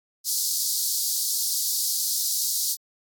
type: high-pass noise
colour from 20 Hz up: pink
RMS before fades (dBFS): -25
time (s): 0.24-2.77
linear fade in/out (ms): 50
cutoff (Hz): 4300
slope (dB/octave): 48
effects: AAC 64 kbps